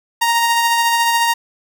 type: tone with tremolo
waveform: sawtooth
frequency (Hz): 932.3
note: A#5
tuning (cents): 0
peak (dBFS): -8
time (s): 0.21-1.34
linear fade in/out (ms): 10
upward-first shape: sine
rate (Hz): 14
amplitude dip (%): 30
effects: none